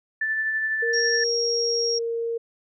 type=tone with tremolo; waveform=sine; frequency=1760 Hz; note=A6; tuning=in tune; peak=-21 dBFS; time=0.21-1.24 s; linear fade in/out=5 ms; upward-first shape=sine; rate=12 Hz; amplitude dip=30%
type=tone with pitch glide; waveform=sine; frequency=466.2 to 462.7 Hz; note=A#4 to A#4; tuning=0 to -13 cents; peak=-24 dBFS; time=0.82-2.38 s; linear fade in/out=10 ms; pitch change=-13 cents; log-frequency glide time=1.5-2.1 s
type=tone; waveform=sine; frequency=5588 Hz; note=F8; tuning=in tune; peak=-23 dBFS; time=0.93-1.99 s; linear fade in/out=10 ms
effects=none